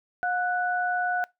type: tone pair together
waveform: sine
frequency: 719.5 / 1482 Hz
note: F#5 / F#6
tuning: -49 / +2 cents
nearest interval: octave + minor second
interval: 1251 cents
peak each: -26 / -27 dBFS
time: 0.23-1.24 s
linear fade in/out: 0 ms
effects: noise-tail reverb RT60 0.2 s tail -24 dB re dry